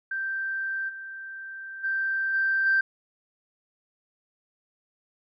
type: tone with level steps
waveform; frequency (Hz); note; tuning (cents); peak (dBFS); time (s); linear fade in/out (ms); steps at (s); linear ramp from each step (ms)
sine; 1567; G6; -1; -27 / -36 / -24 / -21 / -18; 0.11-2.81; 5; 0.88 / 1.83 / 2.33 / 2.65; 20
effects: tanh soft clip ceiling -14 dBFS